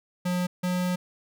square tone pair in turn, 179.4 / 180.42 Hz, F3 / F#3, +47 / -43 cents, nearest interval unison, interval 10 cents, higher second, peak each -25 dBFS, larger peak neither, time 0.25-0.47 / 0.63-0.96 s, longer second, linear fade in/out 10 ms, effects none

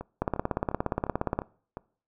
two click trains, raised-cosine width 1 ms, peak -22 / -12 dBFS, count 6 / 21, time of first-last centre 0.01-1.771 / 0.22-1.39 s, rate 2.84 / 17.1 Hz, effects noise-tail reverb RT60 0.5 s tail -22 dB re dry

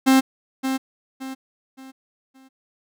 45% pulse tone with echo, 264.7 Hz, C4, 20 cents sharp, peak -12 dBFS, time 0.06-0.21 s, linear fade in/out 20 ms, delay 570 ms, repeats 4, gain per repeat -9 dB, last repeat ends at 2.49 s, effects none

